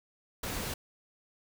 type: noise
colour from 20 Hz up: pink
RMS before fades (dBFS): -36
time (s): 0.43-0.74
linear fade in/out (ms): 5
effects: none